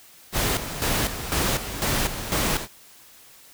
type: noise with tremolo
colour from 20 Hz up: pink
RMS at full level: -23 dBFS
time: 0.32-2.68 s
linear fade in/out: 50 ms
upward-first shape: square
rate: 2 Hz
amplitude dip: 65%
effects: white hiss -50 dBFS RMS until 3.53 s

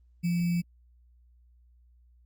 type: tone with sample-and-hold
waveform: sine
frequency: 173.1 Hz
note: F3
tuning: 15 cents flat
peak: -24 dBFS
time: 0.23-0.62 s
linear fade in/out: 20 ms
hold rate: 2450 Hz
effects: added 60 Hz sine -57 dBFS peak until 2.25 s + Opus 24 kbps

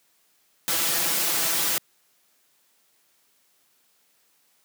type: noise with comb filter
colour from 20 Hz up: white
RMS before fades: -24 dBFS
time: 0.68-1.78 s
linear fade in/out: 0 ms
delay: 6 ms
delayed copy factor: +0.8
effects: white hiss -65 dBFS RMS until 4.64 s + high-pass 150 Hz 12 dB/octave

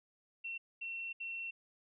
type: tone bursts at uneven times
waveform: sine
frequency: 2713 Hz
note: E7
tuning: 49 cents sharp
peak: -39 dBFS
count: 3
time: 0.44-0.58 / 0.81-1.13 / 1.2-1.51 s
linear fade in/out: 10 ms
effects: none

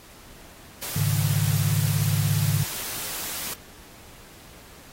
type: noise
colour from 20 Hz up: white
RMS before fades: -32 dBFS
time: 0.82-3.54 s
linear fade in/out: 5 ms
type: chord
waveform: sine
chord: Ab suspended fourth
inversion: none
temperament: equal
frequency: 103.83 / 138.59 / 155.56 Hz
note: Ab2 / Db3 / Eb3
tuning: 0 / 0 / 0 cents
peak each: -24 / -25 / -25 dBFS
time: 0.96-2.64 s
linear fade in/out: 5 ms
effects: pink hiss -48 dBFS RMS until 4.92 s + AAC 48 kbps

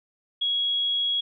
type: tone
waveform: sine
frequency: 3322 Hz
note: G#7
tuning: in tune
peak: -22 dBFS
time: 0.41-1.21 s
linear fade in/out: 10 ms
effects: none

